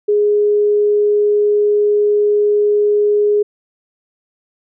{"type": "tone", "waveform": "sine", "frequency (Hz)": 415.4, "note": "G#4", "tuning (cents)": 0, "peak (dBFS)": -10, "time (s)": [0.08, 3.43], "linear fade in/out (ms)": 10, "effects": []}